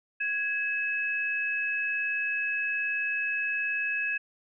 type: tone pair together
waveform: sine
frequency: 1661.2 / 2580 Hz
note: G#6 / E7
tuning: 0 / -38 cents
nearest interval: minor sixth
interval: 762 cents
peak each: -30 / -29 dBFS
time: 0.2-4.18 s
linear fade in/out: 10 ms
effects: none